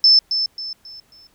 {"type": "tone with echo", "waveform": "sine", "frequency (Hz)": 5274, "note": "E8", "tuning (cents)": 0, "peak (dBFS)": -8, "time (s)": [0.04, 0.19], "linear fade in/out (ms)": 2, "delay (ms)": 270, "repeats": 4, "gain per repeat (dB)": -9, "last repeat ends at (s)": 1.27, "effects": ["pink hiss -59 dBFS RMS until 1.34 s"]}